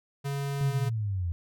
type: tone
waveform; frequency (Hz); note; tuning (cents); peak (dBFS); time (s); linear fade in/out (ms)
square; 140; C#3; +18; -30; 0.24-0.9; 20
type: linear sweep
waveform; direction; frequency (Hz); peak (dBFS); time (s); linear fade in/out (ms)
sine; down; 138.59 to 82.5; -27; 0.61-1.32; 0
effects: none